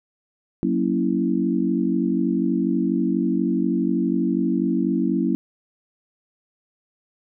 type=chord; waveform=sine; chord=F# dominant seventh; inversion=none; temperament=equal; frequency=185 / 233.1 / 277.2 / 329.6 Hz; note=F#3 / A#3 / C#4 / E4; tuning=0 / 0 / 0 / 0 cents; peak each=-24 dBFS; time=0.63-5.35 s; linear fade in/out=0 ms; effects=none